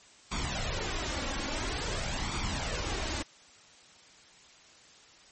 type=noise with flanger; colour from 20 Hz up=pink; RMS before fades=-33 dBFS; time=0.31-3.23 s; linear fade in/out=10 ms; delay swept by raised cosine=0.86 to 3.66 ms; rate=0.49 Hz; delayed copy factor=+0.55; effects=white hiss -56 dBFS RMS until 5.31 s + MP3 32 kbps